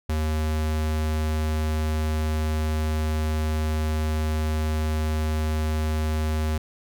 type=tone; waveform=square; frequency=77.7 Hz; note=D#2; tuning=2 cents flat; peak=-23 dBFS; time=0.09-6.58 s; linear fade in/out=5 ms; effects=none